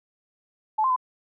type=tone with pitch steps; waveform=sine; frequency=866 / 1045 / 1013 Hz; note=A5 / C6 / B5; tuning=-28 / -2 / +44 cents; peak=-19 dBFS; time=0.78-0.963 s; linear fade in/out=10 ms; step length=61 ms; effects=none